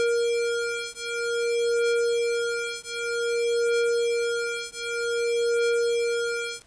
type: beating tone pair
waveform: square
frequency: 470 / 470.53 Hz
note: A#4 / A#4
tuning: +14 / +16 cents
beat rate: 0.53 Hz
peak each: -27 dBFS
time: 0-6.62 s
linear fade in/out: 0 ms
effects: pink hiss -58 dBFS RMS until 6.66 s + resampled to 22050 Hz